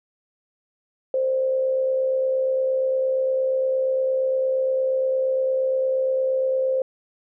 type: tone with amplitude modulation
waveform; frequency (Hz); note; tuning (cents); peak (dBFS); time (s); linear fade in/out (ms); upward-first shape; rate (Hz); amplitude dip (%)
sine; 523.3; C5; 0; -17; 1.14-6.82; 2; sine; 68.6; 40
effects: none